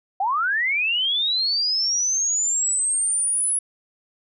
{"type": "linear sweep", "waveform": "sine", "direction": "up", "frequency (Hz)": [733, 10370], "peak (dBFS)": -19, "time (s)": [0.2, 3.59], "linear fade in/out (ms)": 5, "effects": []}